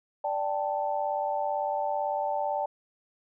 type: chord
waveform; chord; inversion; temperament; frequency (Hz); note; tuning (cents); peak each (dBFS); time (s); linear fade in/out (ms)
sine; D suspended fourth; none; just; 587.3 / 783.1 / 881; D5 / G5 / A5; 0 / -2 / +2; -31; 0.24-2.66; 5
effects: none